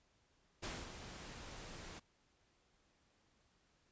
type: noise with ADSR envelope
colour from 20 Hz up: pink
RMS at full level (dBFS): -43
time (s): 0.62-2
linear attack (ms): 18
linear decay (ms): 240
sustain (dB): -8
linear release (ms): 17
effects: pink hiss -75 dBFS RMS until 3.91 s + resampled to 16000 Hz